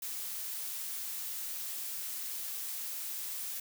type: noise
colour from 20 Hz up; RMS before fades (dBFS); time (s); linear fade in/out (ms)
blue; -39; 0.02-3.6; 5
effects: none